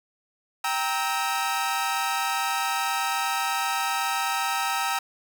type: chord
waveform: sawtooth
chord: E diminished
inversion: first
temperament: equal with one note detuned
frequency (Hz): 784 / 932.3 / 1297.4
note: G5 / Bb5 / E6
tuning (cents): 0 / 0 / -28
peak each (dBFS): -25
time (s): 0.64-4.99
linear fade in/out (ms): 5
effects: none